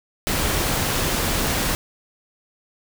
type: noise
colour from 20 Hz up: pink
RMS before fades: -22 dBFS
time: 0.27-1.75 s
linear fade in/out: 0 ms
effects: none